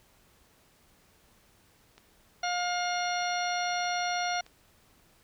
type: click train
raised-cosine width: 0.2 ms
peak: -34 dBFS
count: 5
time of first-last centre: 1.98-4.464 s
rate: 1.61 Hz
type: harmonic tone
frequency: 711 Hz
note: F5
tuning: 31 cents sharp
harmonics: 1 / 2 / 3 / 4 / 5 / 6 / 8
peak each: -30 / -35 / -37 / -42 / -43 / -39 / -40 dBFS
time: 2.43-4.41 s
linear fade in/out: 5 ms
effects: pink hiss -63 dBFS RMS until 5.23 s